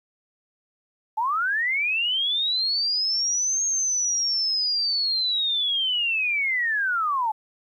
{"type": "linear two-way sweep", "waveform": "sine", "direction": "up then down", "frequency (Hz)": [839, 6500, 839], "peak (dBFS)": -21, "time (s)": [1.17, 7.32], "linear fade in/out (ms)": 10, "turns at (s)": 3.64, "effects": ["10-bit"]}